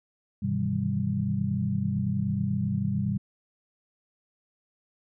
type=tone cluster; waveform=sine; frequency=99.4 / 126.5 / 155.7 / 164.7 / 196.8 Hz; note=G2 / B2 / D#3 / E3 / G3; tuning=+25 / +42 / +2 / -1 / +7 cents; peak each=-32 / -30 / -35 / -36 / -28 dBFS; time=0.42-3.18 s; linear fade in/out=10 ms; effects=none